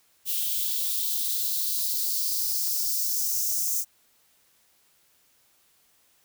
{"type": "noise with high-pass filter sweep", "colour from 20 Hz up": "violet", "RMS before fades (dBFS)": -27, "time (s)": [0.25, 3.85], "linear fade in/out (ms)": 50, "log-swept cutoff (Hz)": [3100, 6300], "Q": 3.4, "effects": ["white hiss -64 dBFS RMS until 6.24 s"]}